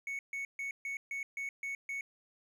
triangle tone bursts, 2217 Hz, C#7, in tune, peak -34 dBFS, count 8, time 0.07-2.01 s, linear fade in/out 2 ms, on 120 ms, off 140 ms, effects none

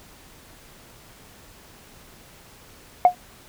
sine tone with exponential decay, 720 Hz, F#5, 47 cents flat, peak -4 dBFS, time 3.05-3.15 s, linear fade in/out 1 ms, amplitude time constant 20 ms, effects tanh soft clip ceiling -5 dBFS + pink hiss -49 dBFS RMS until 3.48 s

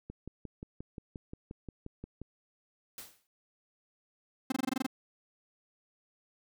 click train, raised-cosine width 3 ms, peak -29 dBFS, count 13, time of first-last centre 0.1-2.216 s, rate 5.67 Hz
white noise with exponential decay, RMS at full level -42 dBFS, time 2.98-3.27 s, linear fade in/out 1 ms, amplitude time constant 61 ms
45% pulse tone bursts, 261.6 Hz, C4, in tune, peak -28 dBFS, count 9, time 4.5-4.865 s, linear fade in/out 5 ms, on 21 ms, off 22 ms
effects none

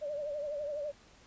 sine tone with vibrato, 587.3 Hz, D5, in tune, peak -34 dBFS, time 0.01-0.92 s, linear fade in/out 20 ms, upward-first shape triangle, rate 12 Hz, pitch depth 84 cents each way, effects pink hiss -60 dBFS RMS until 1.26 s + resampled to 16000 Hz

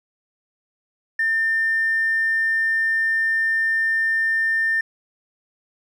triangle tone, 1800 Hz, A6, 39 cents sharp, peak -14 dBFS, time 1.19-4.81 s, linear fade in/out 5 ms, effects tanh soft clip ceiling -15 dBFS

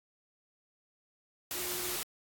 sine tone in noise, 359.6 Hz, F#4, 49 cents flat, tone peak -44 dBFS, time 1.55-1.96 s, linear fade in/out 0 ms, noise white, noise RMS -36 dBFS, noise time 1.51-2.03 s, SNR -11 dB, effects AAC 64 kbps

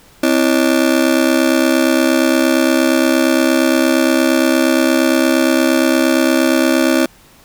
30% pulse ring-modulated tone, 293.7 Hz, D4, in tune, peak -5 dBFS, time 0.23-7.06 s, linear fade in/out 5 ms, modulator 34.3 Hz, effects pink hiss -46 dBFS RMS until 7.44 s

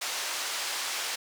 white band-pass noise, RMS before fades -33 dBFS, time 0.01-1.16 s, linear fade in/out 10 ms, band 610 to 6400 Hz, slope 12 dB/octave, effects none

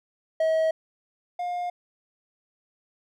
triangle tone pair in turn, 640 / 709.8 Hz, D#5 / F5, +49 / +28 cents, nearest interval major second, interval 179 cents, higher second, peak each -18 / -25 dBFS, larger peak first, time 0.4-0.71 / 1.39-1.7 s, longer neither, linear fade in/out 5 ms, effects none

